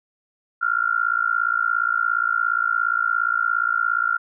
sine tone with amplitude modulation, 1396.9 Hz, F6, in tune, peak -14 dBFS, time 0.61-4.18 s, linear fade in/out 20 ms, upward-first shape sine, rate 57.2 Hz, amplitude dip 100%, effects none

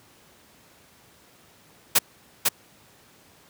white noise with echo, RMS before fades -17 dBFS, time 1.95-1.99 s, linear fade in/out 10 ms, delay 500 ms, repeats 1, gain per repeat -3 dB, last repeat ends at 2.49 s, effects pink hiss -55 dBFS RMS until 3.49 s + high-pass 100 Hz 12 dB/octave

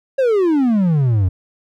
triangle exponential sweep, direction down, 554.4 to 87.31 Hz, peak -10 dBFS, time 0.18-1.29 s, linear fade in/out 10 ms, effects none

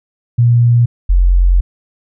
sine tone pair in turn, 119.3 / 44.69 Hz, A#2 / F1, +41 / +41 cents, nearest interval octave + perfect fourth, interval 1700 cents, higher first, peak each -6 dBFS, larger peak neither, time 0.38-0.86 / 1.09-1.61 s, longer second, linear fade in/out 10 ms, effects none

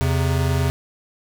square tone pair together, 84.1 / 133.5 Hz, E2 / C3, +35 / +35 cents, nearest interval minor sixth, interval 800 cents, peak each -21 dBFS, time 0.01-0.7 s, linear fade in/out 0 ms, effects none

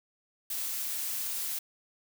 blue noise, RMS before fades -34 dBFS, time 0.5-1.59 s, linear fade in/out 5 ms, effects none

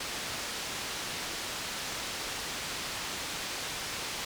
white low-pass noise, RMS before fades -37 dBFS, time 0-4.25 s, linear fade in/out 5 ms, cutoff 5500 Hz, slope 12 dB/octave, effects none

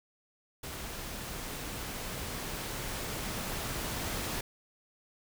pink noise with level ramp, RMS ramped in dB -41 to -35 dBFS, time 0.63-4.41 s, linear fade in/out 5 ms, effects none

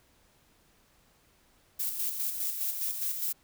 violet noise with tremolo, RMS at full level -31 dBFS, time 1.79-3.33 s, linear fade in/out 10 ms, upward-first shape square, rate 4.9 Hz, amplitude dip 45%, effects pink hiss -65 dBFS RMS until 3.43 s

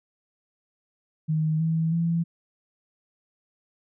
sine tone with pitch steps, 156.5 / 161.93 / 167.54 Hz, D#3 / E3 / E3, +10 / -31 / +28 cents, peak -21 dBFS, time 1.28-2.24 s, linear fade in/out 20 ms, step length 320 ms, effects none

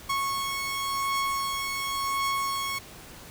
sawtooth beating tone pair, 1100 / 1100.92 Hz, C#6 / C#6, -14 / -12 cents, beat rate 0.92 Hz, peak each -24 / -31 dBFS, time 0.09-2.79 s, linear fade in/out 10 ms, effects pink hiss -46 dBFS RMS until 3.3 s

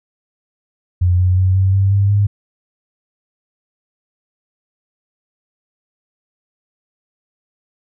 sine tone with pitch steps, 89.3 / 91.28 / 93.31 / 95.38 / 97.49 / 99.66 / 101.87 Hz, F2 / F#2 / F#2 / G2 / G2 / G2 / G#2, +39 / -23 / +15 / -47 / -9 / +29 / -33 cents, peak -10 dBFS, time 1.01-2.27 s, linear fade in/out 10 ms, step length 180 ms, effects none

